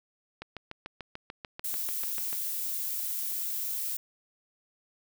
click train, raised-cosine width 0.3 ms, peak -23 dBFS, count 14, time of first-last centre 0.42-2.329 s, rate 6.81 Hz
violet noise, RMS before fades -33 dBFS, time 1.64-3.97 s, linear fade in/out 5 ms
effects none

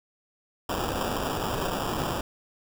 white noise with sample-and-hold, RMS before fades -29 dBFS, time 0.69-2.21 s, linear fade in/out 5 ms, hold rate 2100 Hz, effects none

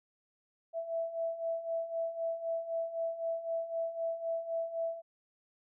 sine beating tone pair, 659.3 / 663.2 Hz, E5 / E5, 0 / +10 cents, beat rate 3.9 Hz, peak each -39 / -34 dBFS, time 0.73-5.02 s, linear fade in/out 50 ms, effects none

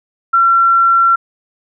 sine tone, 1360 Hz, F6, 46 cents flat, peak -7 dBFS, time 0.33-1.16 s, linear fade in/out 10 ms, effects none

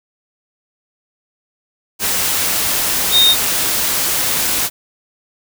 sine tone in noise, 3697 Hz, A#7, 15 cents flat, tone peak -8 dBFS, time 3.11-3.36 s, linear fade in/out 50 ms, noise white, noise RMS -17 dBFS, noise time 1.99-4.7 s, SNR +6 dB, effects none

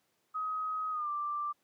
sine tone with pitch glide, 1263 to 1178.4 Hz, D#6 to D6, +26 to +6 cents, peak -32 dBFS, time 0.34-1.53 s, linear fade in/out 20 ms, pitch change -120 cents, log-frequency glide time 0.91-1.09 s, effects pink hiss -75 dBFS RMS until 1.63 s + high-pass 200 Hz 12 dB/octave

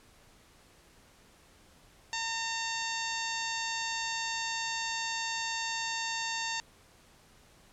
harmonic tone, 910 Hz, A#5, 42 cents flat, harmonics 1 / 2 / 3 / 4 / 5 / 6 / 7 / 8, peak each -38 / -38 / -40 / -41 / -40 / -45 / -42 / -43 dBFS, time 2.13-6.6 s, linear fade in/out 0 ms, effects pink hiss -60 dBFS RMS until 7.72 s + low-pass 11000 Hz 12 dB/octave

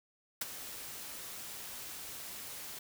white noise with ADSR envelope, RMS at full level -33 dBFS, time 0.41-2.79 s, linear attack 6 ms, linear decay 23 ms, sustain -12 dB, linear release 5 ms, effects none

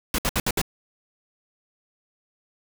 pink noise bursts, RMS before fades -23 dBFS, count 5, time 0.14-0.616 s, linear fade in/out 2 ms, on 44 ms, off 64 ms, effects none

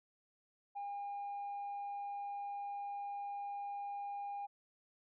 sine tone, 808 Hz, G#5, 48 cents flat, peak -38 dBFS, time 0.75-4.47 s, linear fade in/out 20 ms, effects tanh soft clip ceiling -38 dBFS

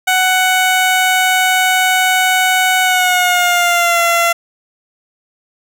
15% pulse tone with pitch glide, 744 to 682.3 Hz, F#5 to F5, +9 to -41 cents, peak -4 dBFS, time 0.07-4.33 s, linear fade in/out 10 ms, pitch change -150 cents, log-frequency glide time 2.82-4.01 s, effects none

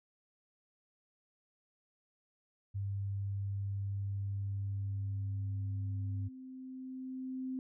sine tone, 99.3 Hz, G2, 23 cents sharp, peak -34 dBFS, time 2.74-6.29 s, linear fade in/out 20 ms
sine tone with exponential growth, 259.4 Hz, C4, 15 cents flat, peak -35 dBFS, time 3.17-7.59 s, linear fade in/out 1 ms, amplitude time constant 960 ms
effects none

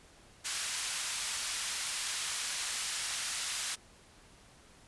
white band-pass noise, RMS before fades -36 dBFS, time 0.44-3.76 s, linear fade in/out 20 ms, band 1200 to 9600 Hz, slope 12 dB/octave, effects pink hiss -59 dBFS RMS until 4.87 s + resampled to 24000 Hz

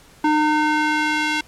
square tone with band-pass filter sweep, 304.6 Hz, D#4, 37 cents flat, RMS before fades -19 dBFS, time 0.24-1.41 s, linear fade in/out 5 ms, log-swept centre 830 to 2600 Hz, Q 1, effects pink hiss -49 dBFS RMS until 1.47 s + low-pass 12000 Hz 12 dB/octave

